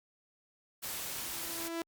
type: noise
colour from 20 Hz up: white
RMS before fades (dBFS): -39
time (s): 0.82-1.69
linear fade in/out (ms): 20
type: tone with exponential growth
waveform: sawtooth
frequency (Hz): 333.2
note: E4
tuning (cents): +19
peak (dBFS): -29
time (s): 0.94-1.82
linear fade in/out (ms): 2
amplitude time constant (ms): 190
effects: Opus 48 kbps